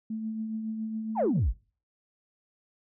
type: tone with tremolo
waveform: sine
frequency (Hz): 220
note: A3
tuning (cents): 0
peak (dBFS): -29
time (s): 0.1-1.4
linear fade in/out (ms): 5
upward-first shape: triangle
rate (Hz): 7.2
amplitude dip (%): 45
type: exponential sweep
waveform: sine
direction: down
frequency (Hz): 1038 to 38.89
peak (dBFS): -21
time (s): 1.15-1.54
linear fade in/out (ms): 50
effects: noise-tail reverb RT60 0.4 s tail -24 dB re dry + tanh soft clip ceiling -19 dBFS